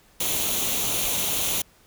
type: noise with comb filter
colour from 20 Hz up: white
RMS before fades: -25 dBFS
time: 0.2-1.62 s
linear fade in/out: 5 ms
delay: 0.3 ms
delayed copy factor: +0.6
effects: pink hiss -57 dBFS RMS until 1.86 s